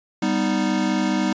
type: chord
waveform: square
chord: G augmented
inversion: none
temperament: equal with one note detuned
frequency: 196.79 / 246.9 / 311.1 Hz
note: G3 / B3 / D#4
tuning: +7 / 0 / 0 cents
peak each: -24 / -25 / -24 dBFS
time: 0.22-1.33 s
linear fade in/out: 5 ms
effects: resampled to 16000 Hz